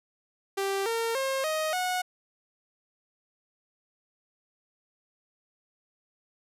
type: tone with pitch steps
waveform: sawtooth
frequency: 392 / 458.2 / 535.5 / 625.9 / 731.5 Hz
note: G4 / A#4 / C5 / D#5 / F#5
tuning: 0 / -30 / +40 / +10 / -20 cents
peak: -23 dBFS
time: 0.57-2.02 s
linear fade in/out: 10 ms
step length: 290 ms
effects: resampled to 32000 Hz